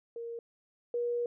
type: tone pair in turn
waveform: sine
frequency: 466.2 / 478.8 Hz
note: A#4 / A#4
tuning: 0 / +46 cents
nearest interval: unison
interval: 46 cents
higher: second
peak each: -37 / -29 dBFS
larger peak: second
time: 0.16-0.39 / 0.94-1.26 s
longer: second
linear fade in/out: 2 ms
effects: none